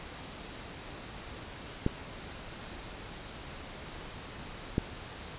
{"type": "clicks", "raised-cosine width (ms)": 3, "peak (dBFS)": -13, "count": 2, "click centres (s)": [1.864, 4.781], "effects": ["pink hiss -44 dBFS RMS until 5.38 s", "resampled to 8000 Hz"]}